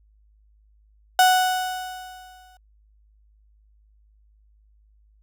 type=tone with exponential decay; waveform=35% pulse; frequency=740 Hz; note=F#5; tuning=in tune; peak=-10 dBFS; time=1.19-2.57 s; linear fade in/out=2 ms; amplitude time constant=300 ms; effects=added 52 Hz sine -55 dBFS peak until 5.22 s